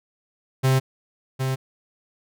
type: tone with echo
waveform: 45% pulse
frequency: 131.8 Hz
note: C3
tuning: 13 cents sharp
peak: -16 dBFS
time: 0.63-0.8 s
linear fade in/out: 20 ms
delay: 760 ms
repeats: 1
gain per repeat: -6 dB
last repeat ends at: 1.56 s
effects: none